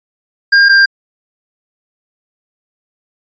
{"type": "tone pair in turn", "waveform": "square", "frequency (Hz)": [1608, 1592.3], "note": ["G6", "G6"], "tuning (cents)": [44, 27], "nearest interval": "unison", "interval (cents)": 17, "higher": "first", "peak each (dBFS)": -5, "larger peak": "neither", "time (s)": [[0.52, 0.69], [0.69, 0.86]], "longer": "neither", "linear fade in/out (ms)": 10, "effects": ["resampled to 16000 Hz"]}